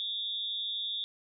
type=tone with amplitude modulation; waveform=sine; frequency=3540 Hz; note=A7; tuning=10 cents sharp; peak=-28 dBFS; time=0-1.04 s; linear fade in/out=0 ms; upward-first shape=sine; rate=212 Hz; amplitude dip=95%; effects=none